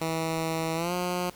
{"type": "tone with pitch glide", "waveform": "10% pulse", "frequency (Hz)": [162.1, 178.83], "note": ["E3", "F3"], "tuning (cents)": [-29, 41], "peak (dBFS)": -19, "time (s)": [0.01, 1.3], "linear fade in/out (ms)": 5, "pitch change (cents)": 170, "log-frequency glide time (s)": [0.75, 0.93], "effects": ["pink hiss -51 dBFS RMS until 1.35 s"]}